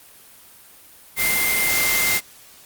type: tone in noise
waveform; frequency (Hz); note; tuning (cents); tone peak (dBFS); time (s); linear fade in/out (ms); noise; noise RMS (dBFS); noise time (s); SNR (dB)
sine; 2093; C7; 0; -21; 1.16-2.21; 50; white; -21; 1.16-2.21; -3
effects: white hiss -47 dBFS RMS until 2.65 s + Opus 32 kbps